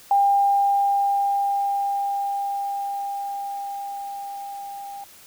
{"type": "tone with level ramp", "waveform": "sine", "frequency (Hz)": 800, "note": "G5", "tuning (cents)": 35, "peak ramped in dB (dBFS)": [-14, -33], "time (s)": [0.11, 5.04], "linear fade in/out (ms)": 2, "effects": ["white hiss -48 dBFS RMS until 5.26 s"]}